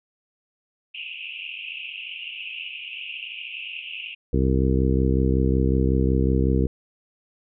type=band-pass noise; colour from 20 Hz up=white; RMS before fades=-35 dBFS; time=0.94-4.15 s; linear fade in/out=10 ms; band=2500 to 2900 Hz; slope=96 dB/octave
type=harmonic tone; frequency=65.41 Hz; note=C2; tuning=in tune; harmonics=1 / 2 / 3 / 4 / 5 / 6 / 7; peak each=-21 / -24 / -26 / -27 / -28 / -29 / -29 dBFS; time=4.33-6.67 s; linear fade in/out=5 ms
effects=none